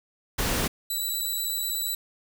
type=noise; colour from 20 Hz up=pink; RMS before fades=-26 dBFS; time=0.38-0.68 s; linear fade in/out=10 ms
type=tone with vibrato; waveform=5% pulse; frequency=3951 Hz; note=B7; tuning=in tune; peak=-20 dBFS; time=0.9-1.95 s; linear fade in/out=5 ms; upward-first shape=sine; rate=8.2 Hz; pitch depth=10 cents each way
effects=none